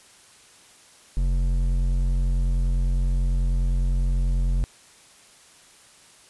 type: tone with hard clipping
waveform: triangle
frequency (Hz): 44.74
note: F1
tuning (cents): +43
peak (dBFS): -21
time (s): 1.17-4.64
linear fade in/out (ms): 0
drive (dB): 12
effects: white hiss -52 dBFS RMS until 6.29 s + resampled to 24000 Hz